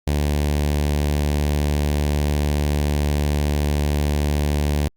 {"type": "tone with notch filter", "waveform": "sawtooth", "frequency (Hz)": 73.42, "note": "D2", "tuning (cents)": 0, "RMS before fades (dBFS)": -20, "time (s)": [0.07, 4.88], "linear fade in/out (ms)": 0, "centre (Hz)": 1300, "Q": 1.6, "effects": ["Opus 48 kbps"]}